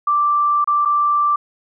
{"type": "tone with dropouts", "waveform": "sine", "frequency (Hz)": 1174, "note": "D6", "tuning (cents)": -1, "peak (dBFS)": -13, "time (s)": [0.07, 1.36], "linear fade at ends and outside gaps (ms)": 5, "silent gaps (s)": [[0.644, 0.674], [0.851, 0.856]], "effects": []}